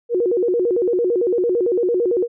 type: tone with vibrato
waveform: sine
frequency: 415.3 Hz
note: G#4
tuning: in tune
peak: -15 dBFS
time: 0.09-2.28 s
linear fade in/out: 50 ms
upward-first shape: square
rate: 8.9 Hz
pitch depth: 230 cents each way
effects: none